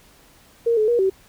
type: tone with pitch steps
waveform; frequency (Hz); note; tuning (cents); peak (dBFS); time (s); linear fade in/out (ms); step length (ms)
sine; 465.7 / 430.1 / 476.5 / 382.8; A#4 / A4 / A#4 / G4; -2 / -39 / +38 / -41; -15; 0.66-1.1; 10; 110
effects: pink hiss -52 dBFS RMS until 1.28 s